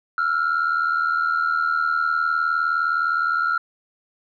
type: tone pair together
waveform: sine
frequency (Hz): 1338 / 1417.6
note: E6 / F6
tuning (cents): +25 / +25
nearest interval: minor second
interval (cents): 100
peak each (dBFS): -20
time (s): 0.18-3.58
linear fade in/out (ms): 2
effects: tanh soft clip ceiling -14 dBFS